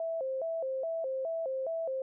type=tone with vibrato; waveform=sine; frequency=589 Hz; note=D5; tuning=5 cents sharp; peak=-31 dBFS; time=0-2.02 s; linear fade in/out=2 ms; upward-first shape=square; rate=2.4 Hz; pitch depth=190 cents each way; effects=none